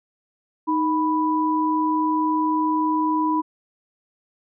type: tone pair together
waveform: sine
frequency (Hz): 311.1 / 987.7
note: D#4 / B5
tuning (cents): 0 / 0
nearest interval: octave + minor sixth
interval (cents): 2000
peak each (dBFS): -21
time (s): 0.67-3.42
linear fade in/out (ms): 20
effects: none